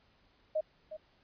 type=tone with echo; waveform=sine; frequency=622.3 Hz; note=D#5; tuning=in tune; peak=-28 dBFS; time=0.55-0.61 s; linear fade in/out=10 ms; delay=360 ms; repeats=1; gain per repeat=-12 dB; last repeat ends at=0.97 s; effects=pink hiss -68 dBFS RMS until 1.23 s + resampled to 11025 Hz